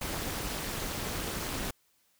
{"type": "noise with amplitude modulation", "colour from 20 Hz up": "pink", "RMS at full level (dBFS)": -32, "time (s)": [0.01, 1.71], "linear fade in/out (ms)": 5, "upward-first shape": "sine", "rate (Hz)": 240, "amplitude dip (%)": 75, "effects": ["white hiss -70 dBFS RMS until 2.19 s"]}